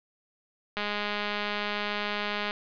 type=click train; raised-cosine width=0.3 ms; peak=-15 dBFS; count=361; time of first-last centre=0.77-2.509 s; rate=207 Hz; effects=resampled to 11025 Hz + 9-bit